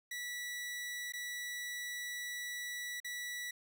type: tone with dropouts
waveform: sawtooth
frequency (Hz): 1950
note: B6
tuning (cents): -23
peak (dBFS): -36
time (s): 0.11-3.51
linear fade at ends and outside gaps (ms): 5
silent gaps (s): 1.123-1.135 / 3.002-3.045
effects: none